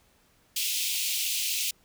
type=high-pass noise; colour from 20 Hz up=pink; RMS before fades=-29 dBFS; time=0.56-1.71 s; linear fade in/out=5 ms; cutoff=2500 Hz; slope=48 dB/octave; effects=pink hiss -64 dBFS RMS until 1.84 s

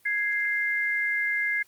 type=tone pair together; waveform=sine; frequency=1661.2 / 2093 Hz; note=G#6 / C7; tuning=0 / 0 cents; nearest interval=major third; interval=400 cents; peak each=-27 / -26 dBFS; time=0.05-1.63 s; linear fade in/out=10 ms; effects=white hiss -61 dBFS RMS until 1.67 s + Opus 24 kbps

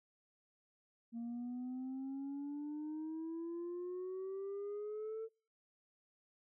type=exponential sweep; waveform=sine; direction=up; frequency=230.7 to 449.9 Hz; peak=-38 dBFS; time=1.12-5.29 s; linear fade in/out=50 ms; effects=noise-tail reverb RT60 0.4 s tail -26 dB re dry + tanh soft clip ceiling -39 dBFS

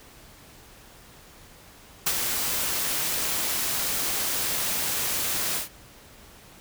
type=noise with ADSR envelope; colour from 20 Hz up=white; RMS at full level=-22 dBFS; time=2.06-5.69 s; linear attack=9 ms; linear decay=50 ms; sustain=-5 dB; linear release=130 ms; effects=pink hiss -50 dBFS RMS until 6.6 s

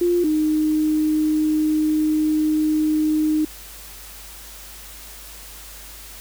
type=tone pair in turn; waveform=sine; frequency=350 / 308.2 Hz; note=F4 / D#4; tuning=+4 / -16 cents; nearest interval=major second; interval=220 cents; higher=first; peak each=-15 / -16 dBFS; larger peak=first; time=0.01-0.24 / 0.24-3.45 s; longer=second; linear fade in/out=5 ms; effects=added 50 Hz sine -43 dBFS peak until 6.2 s + white hiss -40 dBFS RMS until 6.2 s

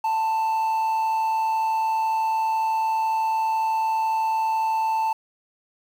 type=tone with amplitude modulation; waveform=triangle; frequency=886 Hz; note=A5; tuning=12 cents sharp; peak=-17 dBFS; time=0.04-5.13 s; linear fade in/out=5 ms; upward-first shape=sine; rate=150 Hz; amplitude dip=30%; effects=8-bit

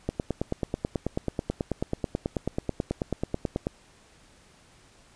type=click train; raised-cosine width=2 ms; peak=-13 dBFS; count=34; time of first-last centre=0.09-3.669 s; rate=9.22 Hz; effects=pink hiss -57 dBFS RMS until 5.15 s + resampled to 22050 Hz

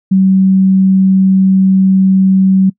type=tone; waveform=sine; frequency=190.5 Hz; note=G3; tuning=49 cents flat; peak=-5 dBFS; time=0.11-2.7 s; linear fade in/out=10 ms; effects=noise-tail reverb RT60 0.1 s tail -24 dB re dry

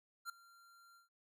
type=tone with ADSR envelope; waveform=square; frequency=1380 Hz; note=F6; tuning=21 cents flat; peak=-40 dBFS; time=0.25-1.09 s; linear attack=46 ms; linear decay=4 ms; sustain=-22 dB; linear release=130 ms; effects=none

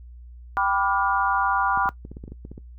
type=chord; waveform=sine; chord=G dominant seventh; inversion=none; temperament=equal with one note detuned; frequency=784 / 987.8 / 1174.7 / 1421.3 Hz; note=G5 / B5 / D6 / F6; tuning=0 / 0 / 0 / +30 cents; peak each=-25 dBFS; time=0.57-1.89 s; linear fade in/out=0 ms
type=clicks; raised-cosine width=3 ms; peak=-25 dBFS; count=12; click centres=1.775 / 1.858 / 1.891 / 2.051 / 2.116 / 2.169 / 2.239 / 2.279 / 2.32 / 2.451 / 2.516 / 2.579 s
effects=noise-tail reverb RT60 0.1 s tail -19 dB re dry + added 60 Hz sine -40 dBFS peak until 2.78 s

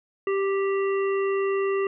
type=harmonic tone; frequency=392 Hz; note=G4; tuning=in tune; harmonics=1 / 3 / 5 / 7; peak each=-22 / -32 / -36 / -39 dBFS; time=0.27-1.87 s; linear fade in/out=2 ms; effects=none

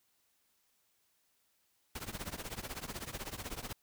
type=noise with tremolo; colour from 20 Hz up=pink; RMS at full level=-39 dBFS; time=1.95-3.73 s; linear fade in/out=5 ms; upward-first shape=triangle; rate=16 Hz; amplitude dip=95%; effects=white hiss -75 dBFS RMS until 3.82 s

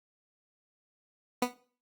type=tone with exponential decay; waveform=15% pulse; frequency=246.9 Hz; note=B3; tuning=in tune; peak=-16 dBFS; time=1.42-1.54 s; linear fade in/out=5 ms; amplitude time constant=26 ms; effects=noise-tail reverb RT60 0.4 s tail -17 dB re dry + Opus 48 kbps

